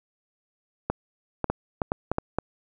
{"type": "clicks", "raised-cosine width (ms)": 1, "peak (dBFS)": -10, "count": 8, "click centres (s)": [0.9, 1.443, 1.5, 1.818, 1.919, 2.116, 2.184, 2.386], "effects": []}